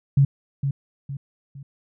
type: tone with echo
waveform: sine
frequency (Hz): 138.59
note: C#3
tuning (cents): 0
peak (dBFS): -12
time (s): 0.17-0.25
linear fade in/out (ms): 5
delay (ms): 460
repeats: 3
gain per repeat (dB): -8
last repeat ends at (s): 1.63
effects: none